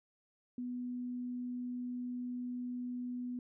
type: tone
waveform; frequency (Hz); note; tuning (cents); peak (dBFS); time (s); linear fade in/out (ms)
sine; 246.9; B3; 0; -37; 0.58-3.39; 2
effects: none